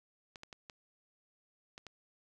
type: clicks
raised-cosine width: 0.2 ms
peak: -30 dBFS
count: 6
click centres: 0.358 / 0.434 / 0.528 / 0.698 / 1.779 / 1.867 s
effects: none